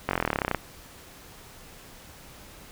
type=slowing click train; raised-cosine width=0.5 ms; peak=-9 dBFS; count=18; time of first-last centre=0.09-0.547 s; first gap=21 ms; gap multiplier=1.03; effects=pink hiss -48 dBFS RMS until 2.71 s